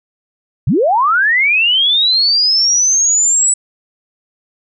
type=linear sweep; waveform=sine; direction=up; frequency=91 to 7950 Hz; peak=-9 dBFS; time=0.67-3.54 s; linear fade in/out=5 ms; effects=none